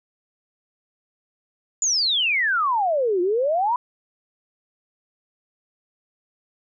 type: exponential two-way sweep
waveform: sine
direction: down then up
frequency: 7090 to 343.8 to 1013 Hz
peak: -18 dBFS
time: 1.82-3.76 s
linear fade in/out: 2 ms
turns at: 3.21 s
effects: none